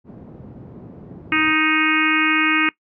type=band-pass noise; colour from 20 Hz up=pink; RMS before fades=-39 dBFS; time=0.04-1.56 s; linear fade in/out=50 ms; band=110 to 380 Hz; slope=12 dB/octave
type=harmonic tone; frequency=312.1 Hz; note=D#4; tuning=5 cents sharp; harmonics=1 / 3 / 4 / 5 / 6 / 7 / 8 / 9; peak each=-21 / -32 / -23 / -24 / -25 / -21 / -22 / -27 dBFS; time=1.32-2.69 s; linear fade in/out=2 ms
effects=noise-tail reverb RT60 0.1 s tail -21 dB re dry